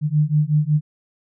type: beating tone pair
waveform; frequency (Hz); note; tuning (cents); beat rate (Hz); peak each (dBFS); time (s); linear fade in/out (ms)
sine; 148.2 / 153.6; D3 / D#3; +16 / -22; 5.4; -18; 0.01-0.81; 50
effects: none